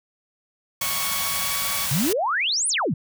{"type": "tone with pitch glide", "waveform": "15% pulse", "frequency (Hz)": [1108.7, 1127.4], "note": ["C#6", "C#6"], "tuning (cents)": [0, 29], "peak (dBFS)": -23, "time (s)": [0.81, 1.86], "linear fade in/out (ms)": 5, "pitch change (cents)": 29, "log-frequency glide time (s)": [0.97, 1.66]}
{"type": "band-stop noise", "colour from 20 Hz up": "white", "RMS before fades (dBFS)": -26, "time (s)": [0.81, 2.13], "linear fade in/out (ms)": 5, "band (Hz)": [240, 510], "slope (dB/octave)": 96}
{"type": "exponential two-way sweep", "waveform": "sine", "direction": "up then down", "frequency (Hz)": [123.47, 10210, 123.47], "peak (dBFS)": -20, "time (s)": [1.91, 2.94], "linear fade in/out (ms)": 5, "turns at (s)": 2.68}
{"effects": []}